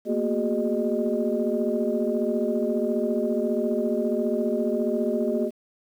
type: tone cluster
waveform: sine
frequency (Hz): 225.8 / 240.5 / 370.5 / 412 / 611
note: A3 / B3 / F#4 / G#4 / D#5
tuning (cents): +45 / -46 / +2 / -14 / -32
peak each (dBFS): -28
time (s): 0.05-5.51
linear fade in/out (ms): 50
effects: tanh soft clip ceiling -12 dBFS + 9-bit